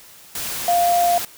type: tone in noise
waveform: sine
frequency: 698.5 Hz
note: F5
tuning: in tune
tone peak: -14 dBFS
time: 0.68-1.18 s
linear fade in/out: 2 ms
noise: white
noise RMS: -27 dBFS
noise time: 0.35-1.25 s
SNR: +10 dB
effects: white hiss -45 dBFS RMS until 1.37 s